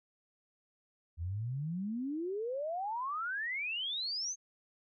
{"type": "exponential sweep", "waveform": "sine", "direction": "up", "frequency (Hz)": [79, 6470], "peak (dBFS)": -34, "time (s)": [1.17, 4.36], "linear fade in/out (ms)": 50, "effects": []}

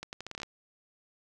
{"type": "accelerating click train", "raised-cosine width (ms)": 0.2, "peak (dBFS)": -22, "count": 10, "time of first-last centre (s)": [0.03, 0.432], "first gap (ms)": 99, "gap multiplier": 0.78, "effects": []}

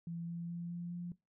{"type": "tone with pitch steps", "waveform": "sine", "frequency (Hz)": [168.7, 170.17, 171.65, 173.14, 174.65], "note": ["E3", "F3", "F3", "F3", "F3"], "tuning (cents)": [40, -45, -30, -15, 0], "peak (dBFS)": -39, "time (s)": [0.07, 1.12], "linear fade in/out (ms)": 2, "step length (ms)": 210, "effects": ["noise-tail reverb RT60 0.2 s tail -19 dB re dry"]}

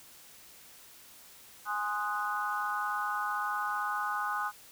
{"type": "chord", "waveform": "sine", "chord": "Ab dominant seventh", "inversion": "none", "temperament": "equal", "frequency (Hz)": [830.6, 1046.5, 1244.5, 1480], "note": ["Ab5", "C6", "Eb6", "Gb6"], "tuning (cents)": [0, 0, 0, 0], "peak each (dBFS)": [-36, -38, -34, -36], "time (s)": [1.65, 4.52], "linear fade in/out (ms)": 50, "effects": ["white hiss -54 dBFS RMS until 4.71 s"]}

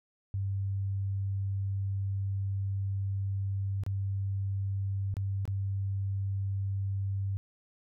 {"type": "tone with dropouts", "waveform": "sine", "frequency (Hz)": 98, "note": "G2", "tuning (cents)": 0, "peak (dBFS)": -29, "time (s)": [0.34, 7.37], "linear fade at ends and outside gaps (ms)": 0, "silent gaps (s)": [[3.836, 3.864], [5.141, 5.168], [5.454, 5.477]], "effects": []}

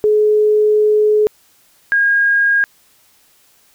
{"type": "tone pair in turn", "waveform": "sine", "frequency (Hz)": [424.5, 1627.9], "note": ["G#4", "G#6"], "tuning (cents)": [38, -35], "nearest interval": "octave + major seventh", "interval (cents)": 2327, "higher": "second", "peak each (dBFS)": [-9, -10], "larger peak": "first", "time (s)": [[0.04, 1.27], [1.92, 2.64]], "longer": "first", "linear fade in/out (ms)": 0, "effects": ["white hiss -53 dBFS RMS until 3.74 s"]}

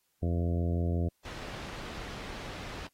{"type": "harmonic tone", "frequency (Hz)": 85.6, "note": "F2", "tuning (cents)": -34, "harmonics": [1, 2, 3, 4, 5, 6, 7, 8], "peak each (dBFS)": [-28, -34, -38, -40, -42, -44, -45, -46], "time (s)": [0.22, 1.09], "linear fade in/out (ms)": 10}
{"type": "low-pass noise", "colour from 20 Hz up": "pink", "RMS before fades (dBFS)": -42, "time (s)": [1.25, 2.87], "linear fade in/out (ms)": 2, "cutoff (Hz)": 4200, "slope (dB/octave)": 12}
{"effects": ["white hiss -75 dBFS RMS until 2.93 s", "AAC 48 kbps"]}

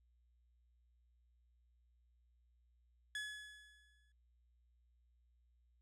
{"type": "tone with exponential decay", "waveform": "30% pulse", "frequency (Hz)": 1699, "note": "G#6", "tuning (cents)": 39, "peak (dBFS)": -37, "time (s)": [3.15, 4.12], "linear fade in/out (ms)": 2, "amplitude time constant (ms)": 210, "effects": ["added 60 Hz sine -70 dBFS peak until 5.81 s", "low-pass 9000 Hz 12 dB/octave"]}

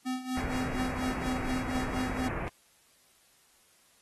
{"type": "tone with tremolo", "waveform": "square", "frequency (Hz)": 255.7, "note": "C4", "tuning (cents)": -40, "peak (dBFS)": -30, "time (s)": [0.05, 2.29], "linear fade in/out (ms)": 20, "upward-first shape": "sine", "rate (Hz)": 4.2, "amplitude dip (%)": 75}
{"type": "low-pass noise", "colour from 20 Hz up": "pink", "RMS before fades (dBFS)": -35, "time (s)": [0.37, 2.48], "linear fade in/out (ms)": 0, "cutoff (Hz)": 2400, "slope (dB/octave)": 48}
{"effects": ["white hiss -64 dBFS RMS until 4.01 s", "AAC 32 kbps"]}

